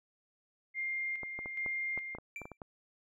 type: tone with tremolo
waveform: sine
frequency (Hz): 2112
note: C7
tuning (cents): +16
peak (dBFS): -33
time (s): 0.74-2.18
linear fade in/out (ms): 50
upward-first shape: square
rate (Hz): 1.2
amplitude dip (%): 50
type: clicks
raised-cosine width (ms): 1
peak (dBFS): -30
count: 11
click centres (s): 1.233 / 1.39 / 1.459 / 1.662 / 1.976 / 2.15 / 2.185 / 2.417 / 2.455 / 2.517 / 2.618
type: tone with exponential decay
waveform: triangle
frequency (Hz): 2349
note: D7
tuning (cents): 0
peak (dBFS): -36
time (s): 2.36-2.57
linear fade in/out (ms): 1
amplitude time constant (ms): 45
effects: none